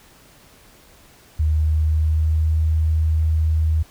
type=tone with pitch glide; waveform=sine; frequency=77.3 to 79.06 Hz; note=D#2 to D#2; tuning=-11 to +28 cents; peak=-15 dBFS; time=1.39-3.83 s; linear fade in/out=10 ms; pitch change=+39 cents; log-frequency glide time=1.49-2.58 s; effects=pink hiss -50 dBFS RMS until 3.9 s